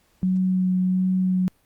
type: tone with vibrato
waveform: sine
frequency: 185 Hz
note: F#3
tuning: in tune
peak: -18 dBFS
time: 0.23-1.48 s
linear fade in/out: 0 ms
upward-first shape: sine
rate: 1.4 Hz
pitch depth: 10 cents each way
effects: pink hiss -63 dBFS RMS until 1.65 s + Opus 48 kbps